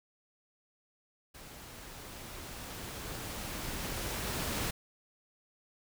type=noise with level ramp; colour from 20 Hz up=pink; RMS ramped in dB=-50 to -34 dBFS; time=1.34-4.71 s; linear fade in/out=10 ms; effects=none